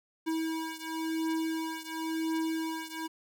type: beating tone pair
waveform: square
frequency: 321.8 / 322.75 Hz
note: E4 / E4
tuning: -42 / -37 cents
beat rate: 0.95 Hz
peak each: -34 / -36 dBFS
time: 0.26-3.08 s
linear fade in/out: 20 ms
effects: none